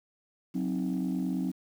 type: chord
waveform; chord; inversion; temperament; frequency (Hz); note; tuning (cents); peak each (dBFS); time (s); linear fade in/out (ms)
sine; C diminished; second; equal with one note detuned; 184.46 / 261.6 / 311.1; Gb3 / C4 / Eb4; -5 / 0 / 0; -30 / -30 / -34; 0.54-1.52; 20
effects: tanh soft clip ceiling -23 dBFS + 9-bit